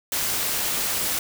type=noise with amplitude modulation; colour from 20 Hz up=white; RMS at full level=-23 dBFS; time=0.12-1.19 s; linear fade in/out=2 ms; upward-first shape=sine; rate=266 Hz; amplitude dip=45%; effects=none